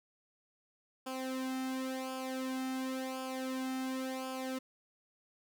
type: tone with flanger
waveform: sawtooth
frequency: 260.8 Hz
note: C4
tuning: 5 cents flat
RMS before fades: -38 dBFS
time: 1.06-4.59 s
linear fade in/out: 10 ms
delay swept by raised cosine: 0.5 to 1.8 ms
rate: 0.93 Hz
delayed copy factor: -0.8
effects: none